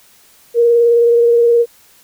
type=tone with vibrato; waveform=sine; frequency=470.6 Hz; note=A#4; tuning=16 cents sharp; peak=-7 dBFS; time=0.54-1.66 s; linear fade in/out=50 ms; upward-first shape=sine; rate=19 Hz; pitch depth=19 cents each way; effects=white hiss -48 dBFS RMS until 2.03 s